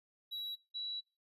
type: tone pair in turn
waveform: triangle / sine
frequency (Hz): 3896 / 3918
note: B7 / B7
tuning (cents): -24 / -15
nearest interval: unison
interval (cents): 9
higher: second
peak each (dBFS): -37 / -38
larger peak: first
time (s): 0.31-0.56 / 0.74-1.01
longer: second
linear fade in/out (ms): 20
effects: noise-tail reverb RT60 0.3 s tail -22 dB re dry + resampled to 32000 Hz